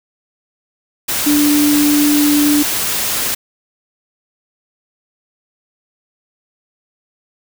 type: tone in noise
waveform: sine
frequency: 293.7 Hz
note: D4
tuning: in tune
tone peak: -10 dBFS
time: 1.26-2.63 s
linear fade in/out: 10 ms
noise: white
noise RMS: -18 dBFS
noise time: 1.08-3.35 s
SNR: +5 dB
effects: none